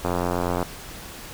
click train, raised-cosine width 1 ms, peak -10 dBFS, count 52, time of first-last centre 0.05-0.628 s, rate 88.3 Hz, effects pink hiss -39 dBFS RMS until 1.33 s

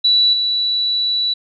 sine tone with level steps, 3943 Hz, B7, 4 cents flat, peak -10 / -15 dBFS, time 0.04-1.34 s, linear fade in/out 10 ms, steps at 0.33 s, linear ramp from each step 5 ms, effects none

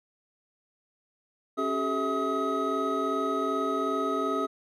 triangle tone cluster, 274.2 / 385 / 427.6 / 652 / 1267 Hz, C#4 / G4 / A4 / E5 / D#6, -19 / -31 / -49 / -19 / +31 cents, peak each -30 / -31 / -31 / -33 / -28 dBFS, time 1.57-4.47 s, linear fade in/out 20 ms, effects none

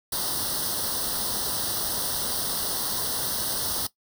white noise with comb filter, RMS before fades -28 dBFS, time 0.12-3.87 s, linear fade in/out 5 ms, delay 0.21 ms, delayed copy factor +0.95, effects noise-tail reverb RT60 0.1 s tail -17 dB re dry

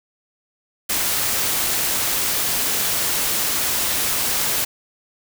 white noise, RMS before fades -21 dBFS, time 0.89-4.65 s, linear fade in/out 10 ms, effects none

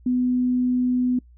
sine tone, 250 Hz, B3, 21 cents sharp, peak -18 dBFS, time 0.06-1.19 s, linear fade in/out 5 ms, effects noise-tail reverb RT60 0.1 s tail -23 dB re dry + added 60 Hz sine -47 dBFS peak until 1.37 s

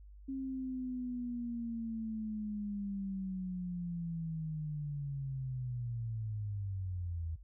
sine linear sweep, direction down, 269.6 to 79.5 Hz, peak -36 dBFS, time 0.28-7.36 s, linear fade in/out 10 ms, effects noise-tail reverb RT60 0.1 s tail -24 dB re dry + added 50 Hz sine -51 dBFS peak until 7.43 s

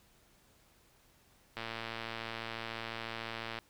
click train, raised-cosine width 0.3 ms, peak -23 dBFS, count 231, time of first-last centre 1.57-3.588 s, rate 114 Hz, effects pink hiss -66 dBFS RMS until 3.69 s

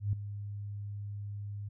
sine tone with ADSR envelope, 102.1 Hz, G#2, 29 cents flat, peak -25 dBFS, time 0-1.69 s, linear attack 130 ms, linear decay 3 ms, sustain -12 dB, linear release 11 ms, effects none

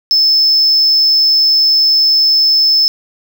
triangle tone, 5250 Hz, E8, 8 cents flat, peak -6 dBFS, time 0.11-2.88 s, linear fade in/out 0 ms, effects none

